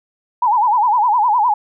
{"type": "tone with vibrato", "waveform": "sine", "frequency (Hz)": 909, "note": "A#5", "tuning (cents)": -44, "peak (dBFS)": -11, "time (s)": [0.42, 1.54], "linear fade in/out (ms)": 5, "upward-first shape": "sine", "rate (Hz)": 9.8, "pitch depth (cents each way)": 180, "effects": []}